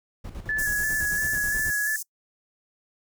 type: noise with tremolo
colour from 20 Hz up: brown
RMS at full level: -36 dBFS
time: 0.24-1.71 s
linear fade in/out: 10 ms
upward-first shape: square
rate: 9.2 Hz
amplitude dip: 60%
type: tone with vibrato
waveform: sine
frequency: 1706 Hz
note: G#6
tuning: 46 cents sharp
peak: -23 dBFS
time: 0.49-1.96 s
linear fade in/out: 2 ms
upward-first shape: square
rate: 2.9 Hz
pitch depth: 28 cents each way
type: high-pass noise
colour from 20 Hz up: pink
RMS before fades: -33 dBFS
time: 0.58-2.03 s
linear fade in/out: 10 ms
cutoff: 5800 Hz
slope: 48 dB/octave
effects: noise-tail reverb RT60 0.1 s tail -25 dB re dry